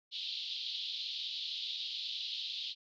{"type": "band-pass noise", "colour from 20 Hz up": "pink", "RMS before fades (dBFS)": -40, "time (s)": [0.11, 2.75], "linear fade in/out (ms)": 50, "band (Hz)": [3200, 4300], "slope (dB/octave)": 48, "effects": []}